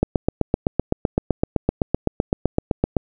click train, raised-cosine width 2 ms, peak -3 dBFS, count 24, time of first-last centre 0.03-2.967 s, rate 7.83 Hz, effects none

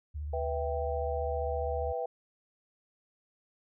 sine tone with vibrato, 74.3 Hz, D2, 21 cents sharp, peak -34 dBFS, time 0.14-1.93 s, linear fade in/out 20 ms, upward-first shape sine, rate 15 Hz, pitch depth 58 cents each way
sine chord, E minor, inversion second, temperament equal, 493.9 / 659.3 / 784 Hz, B4 / E5 / G5, 0 / 0 / 0 cents, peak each -34 / -36 / -37 dBFS, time 0.33-2.06 s, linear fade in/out 5 ms
effects none

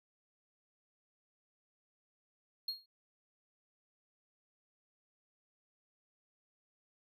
triangle tone with exponential decay, 4271 Hz, C8, 35 cents sharp, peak -31 dBFS, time 2.68-2.86 s, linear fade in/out 5 ms, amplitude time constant 39 ms, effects none

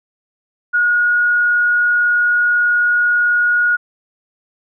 sine tone with frequency modulation, 1444 Hz, F#6, 43 cents flat, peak -11 dBFS, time 0.73-3.77 s, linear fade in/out 20 ms, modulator 41.7 Hz, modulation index 0.28, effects none

